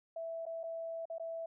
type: tone with dropouts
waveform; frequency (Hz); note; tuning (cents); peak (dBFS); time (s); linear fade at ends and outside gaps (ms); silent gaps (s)
sine; 659.3; E5; 0; -38; 0.16-1.46; 5; 0.455-0.464 / 0.633-0.637 / 1.055-1.099 / 1.183-1.197
effects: none